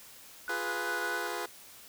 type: tone with vibrato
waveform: sine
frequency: 1480 Hz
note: F#6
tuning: in tune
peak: -34 dBFS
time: 0.48-1.27 s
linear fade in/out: 0 ms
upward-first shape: triangle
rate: 3.3 Hz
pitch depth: 15 cents each way
type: chord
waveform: 15% pulse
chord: F diminished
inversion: none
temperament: equal with one note detuned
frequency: 350.2 / 415.3 / 493.9 Hz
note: F4 / Ab4 / Cb5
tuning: +5 / 0 / 0 cents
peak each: -32 dBFS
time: 0.49-1.46 s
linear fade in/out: 5 ms
effects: white hiss -52 dBFS RMS until 1.88 s